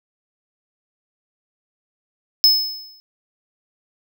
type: tone with exponential decay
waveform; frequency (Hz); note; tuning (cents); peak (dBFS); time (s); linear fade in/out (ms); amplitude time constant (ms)
square; 5200; E8; -24; -8; 2.44-3; 0; 120
effects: none